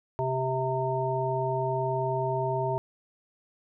harmonic tone, 130.7 Hz, C3, 1 cent flat, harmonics 1 / 3 / 5 / 7, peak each -31 / -31 / -31 / -31 dBFS, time 0.19-2.78 s, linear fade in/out 0 ms, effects none

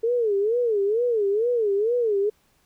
sine tone with vibrato, 440 Hz, A4, in tune, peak -19 dBFS, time 0.03-2.3 s, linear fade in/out 10 ms, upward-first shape sine, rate 2.2 Hz, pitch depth 190 cents each way, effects pink hiss -64 dBFS RMS until 2.65 s

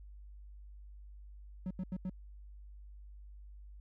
triangle tone bursts, 185 Hz, F#3, in tune, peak -33 dBFS, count 4, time 1.66-2.096 s, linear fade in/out 2 ms, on 46 ms, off 84 ms, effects added 50 Hz sine -49 dBFS peak until 3.8 s

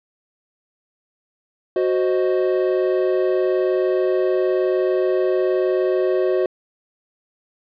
triangle chord, C diminished, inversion second, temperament equal, 370 / 523.3 / 622.3 Hz, Gb4 / C5 / Eb5, 0 / 0 / 0 cents, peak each -16 / -21 / -22 dBFS, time 1.76-6.46 s, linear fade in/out 2 ms, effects resampled to 11025 Hz

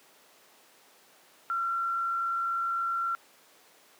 sine tone with frequency modulation, 1364 Hz, F6, 41 cents flat, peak -27 dBFS, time 1.5-3.15 s, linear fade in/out 0 ms, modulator 75.4 Hz, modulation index 0.28, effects pink hiss -58 dBFS RMS until 3.99 s + high-pass 400 Hz 12 dB/octave

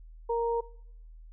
sine tone pair together, 466.2 / 932.4 Hz, A#4 / A#5, 0 / 0 cents, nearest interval octave, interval 1200 cents, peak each -27 / -31 dBFS, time 0.29-0.61 s, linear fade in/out 10 ms, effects noise-tail reverb RT60 0.7 s tail -21 dB re dry + added 40 Hz sine -46 dBFS peak until 1.32 s

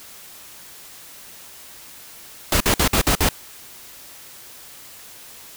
pink noise bursts, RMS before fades -17 dBFS, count 6, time 2.52-3.289 s, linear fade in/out 2 ms, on 84 ms, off 53 ms, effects white hiss -42 dBFS RMS until 5.56 s

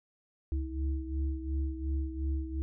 sine tone cluster, 69.5 / 72.3 / 322.2 Hz, C#2 / D2 / E4, +5 / -27 / -39 cents, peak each -32 / -36 / -40 dBFS, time 0.52-2.62 s, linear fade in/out 0 ms, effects none

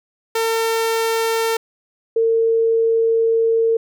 sawtooth / sine tone pair in turn, 452.5 / 454.1 Hz, A4 / A#4, +48 / -45 cents, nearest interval unison, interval 7 cents, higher second, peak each -13 dBFS, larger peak neither, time 0.35-1.57 / 2.16-3.77 s, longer second, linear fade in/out 5 ms, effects none

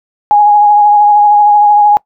sine tone with vibrato, 830 Hz, G#5, 1 cent flat, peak -3 dBFS, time 0.31-1.97 s, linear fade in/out 0 ms, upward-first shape triangle, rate 13 Hz, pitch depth 25 cents each way, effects noise-tail reverb RT60 0.1 s tail -23 dB re dry

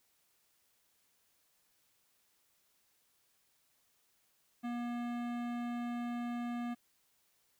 sine tone with hard clipping, 239.6 Hz, A#3, 48 cents sharp, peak -38 dBFS, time 4.63-6.75 s, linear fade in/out 20 ms, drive 17 dB, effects white hiss -74 dBFS RMS until 7.59 s

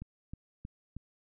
click train, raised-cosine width 5 ms, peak -29 dBFS, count 4, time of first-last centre 0.02-0.966 s, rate 3.17 Hz, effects none

